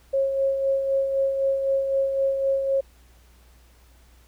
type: tone with tremolo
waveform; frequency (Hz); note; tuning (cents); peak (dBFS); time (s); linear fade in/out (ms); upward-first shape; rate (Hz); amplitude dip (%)
sine; 543; C#5; -36; -18; 0.13-2.81; 10; sine; 3.9; 45
effects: added 60 Hz sine -52 dBFS peak until 4.27 s + pink hiss -59 dBFS RMS until 4.27 s